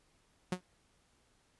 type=tone with exponential decay; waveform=sawtooth; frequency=182 Hz; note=F#3; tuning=28 cents flat; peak=-26 dBFS; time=0.52-0.61 s; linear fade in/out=5 ms; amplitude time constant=19 ms; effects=pink hiss -71 dBFS RMS until 1.59 s + resampled to 24000 Hz